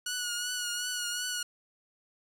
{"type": "tone with vibrato", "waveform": "10% pulse", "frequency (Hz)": 1456, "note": "F#6", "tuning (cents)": -28, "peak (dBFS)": -23, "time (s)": [0.06, 1.43], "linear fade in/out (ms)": 5, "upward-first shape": "triangle", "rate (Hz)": 2.7, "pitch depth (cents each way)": 42, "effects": ["9-bit"]}